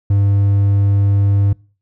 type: tone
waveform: triangle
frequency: 100 Hz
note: G2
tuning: 35 cents sharp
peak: -8 dBFS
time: 0.1-1.53 s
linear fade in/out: 5 ms
effects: noise-tail reverb RT60 0.4 s tail -25 dB re dry